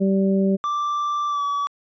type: harmonic tone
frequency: 193.9 Hz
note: G3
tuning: 19 cents flat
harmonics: 1 / 2 / 3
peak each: -17 / -23 / -27 dBFS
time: 0-0.57 s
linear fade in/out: 20 ms
type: tone with pitch glide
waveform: triangle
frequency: 1174.7 to 1142.6 Hz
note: D6 to D6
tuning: 0 to -48 cents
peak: -19 dBFS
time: 0.64-1.67 s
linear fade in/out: 0 ms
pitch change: -48 cents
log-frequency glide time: 1.28-1.43 s
effects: resampled to 16000 Hz